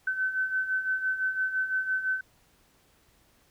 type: beating tone pair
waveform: sine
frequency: 1521 / 1526.9 Hz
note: F#6 / G6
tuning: +47 / -46 cents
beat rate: 5.9 Hz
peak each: -33 / -27 dBFS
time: 0.07-2.21 s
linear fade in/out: 5 ms
effects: pink hiss -64 dBFS RMS until 3.5 s